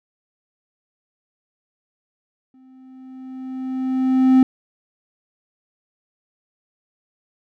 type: tone with exponential growth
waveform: triangle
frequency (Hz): 260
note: C4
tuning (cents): -11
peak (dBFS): -6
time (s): 2.54-4.43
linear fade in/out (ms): 2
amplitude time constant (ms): 410
effects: none